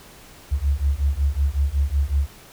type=beating tone pair; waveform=sine; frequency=67.7 / 73.1 Hz; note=C#2 / D2; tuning=-40 / -7 cents; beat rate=5.4 Hz; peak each=-21 dBFS; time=0.51-2.28 s; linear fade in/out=20 ms; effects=pink hiss -46 dBFS RMS until 2.52 s